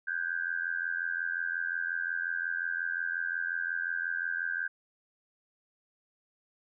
sine tone with amplitude modulation, 1568 Hz, G6, in tune, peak -26 dBFS, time 0.07-4.68 s, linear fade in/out 10 ms, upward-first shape sine, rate 85.6 Hz, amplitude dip 95%, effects none

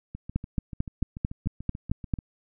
two click trains, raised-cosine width 5 ms, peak -13 / -24 dBFS, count 9 / 15, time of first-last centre 0.36-2.138 / 0.15-2.188 s, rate 4.5 / 6.87 Hz, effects none

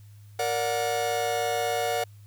45% pulse chord, Bb augmented, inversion none, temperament just, 466.2 / 582.7 / 728.4 Hz, Bb4 / D5 / F#5, 0 / -14 / -27 cents, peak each -30 / -31 / -28 dBFS, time 0.39-2.04 s, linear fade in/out 5 ms, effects added 103 Hz sine -46 dBFS peak until 2.26 s + white hiss -63 dBFS RMS until 2.26 s

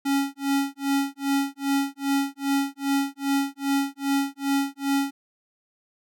square tone with tremolo, 277.2 Hz, C#4, in tune, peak -20 dBFS, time 0.05-5.11 s, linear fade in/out 10 ms, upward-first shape sine, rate 2.5 Hz, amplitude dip 100%, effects none

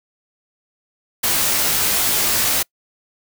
white noise with comb filter, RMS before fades -18 dBFS, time 1.23-2.63 s, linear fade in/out 10 ms, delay 16 ms, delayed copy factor -0.7, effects noise-tail reverb RT60 0.1 s tail -26 dB re dry

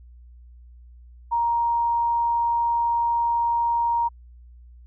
sine tone, 938 Hz, A#5, 11 cents sharp, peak -19 dBFS, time 1.31-4.09 s, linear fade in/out 20 ms, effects added 60 Hz sine -44 dBFS peak until 4.86 s

